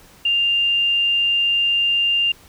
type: tone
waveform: sine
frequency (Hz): 2796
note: F7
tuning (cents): +1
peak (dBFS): -15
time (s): 0.25-2.32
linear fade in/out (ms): 5
effects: pink hiss -48 dBFS RMS until 2.48 s